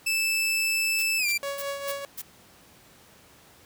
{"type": "tone with pitch glide", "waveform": "sawtooth", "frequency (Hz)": [2634, 2360], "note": ["E7", "D7"], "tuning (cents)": [-2, 8], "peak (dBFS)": -20, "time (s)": [0.06, 1.38], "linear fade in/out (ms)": 10, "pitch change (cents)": -190, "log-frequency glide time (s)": [1.18, 1.27]}
{"type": "noise bursts", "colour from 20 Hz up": "blue", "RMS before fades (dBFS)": -35, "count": 5, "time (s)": [0.98, 2.22], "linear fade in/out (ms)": 10, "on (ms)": 48, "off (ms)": 250}
{"type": "tone with tremolo", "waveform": "sawtooth", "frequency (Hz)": 560, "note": "C#5", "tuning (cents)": 18, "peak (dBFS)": -24, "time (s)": [1.43, 2.05], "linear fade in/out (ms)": 0, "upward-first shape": "triangle", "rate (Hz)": 4.8, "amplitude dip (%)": 60}
{"effects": ["pink hiss -54 dBFS RMS until 3.65 s", "high-pass 80 Hz 12 dB/octave"]}